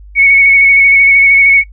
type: tone with vibrato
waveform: sine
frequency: 2217 Hz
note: C#7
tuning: in tune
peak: -3 dBFS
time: 0.15-1.64 s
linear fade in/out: 50 ms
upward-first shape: square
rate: 13 Hz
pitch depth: 16 cents each way
effects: noise-tail reverb RT60 0.1 s tail -20 dB re dry + added 50 Hz sine -31 dBFS peak until 1.72 s